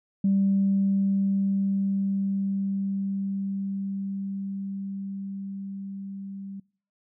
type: tone with level ramp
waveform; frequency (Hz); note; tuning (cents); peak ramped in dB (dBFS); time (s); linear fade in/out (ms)
sine; 196; G3; 0; -18 to -35; 0.24-6.6; 5
effects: noise-tail reverb RT60 0.5 s tail -26 dB re dry + tanh soft clip ceiling -14 dBFS